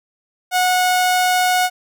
sawtooth tone, 731 Hz, F#5, 21 cents flat, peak -10 dBFS, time 0.51-1.7 s, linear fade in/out 50 ms, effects none

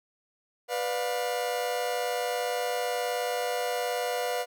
40% pulse chord, B diminished, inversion none, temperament just, 493.9 / 592.7 / 711.2 Hz, B4 / D5 / F5, 0 / +16 / +31 cents, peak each -30 / -35 / -31 dBFS, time 0.68-4.46 s, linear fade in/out 50 ms, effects none

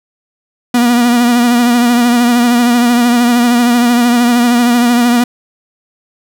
45% pulse tone with vibrato, 240.5 Hz, B3, 46 cents flat, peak -7 dBFS, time 0.74-5.24 s, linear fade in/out 5 ms, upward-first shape triangle, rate 13 Hz, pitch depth 48 cents each way, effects none

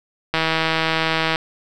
click train, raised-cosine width 0.3 ms, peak -3 dBFS, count 165, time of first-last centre 0.34-1.359 s, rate 161 Hz, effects none

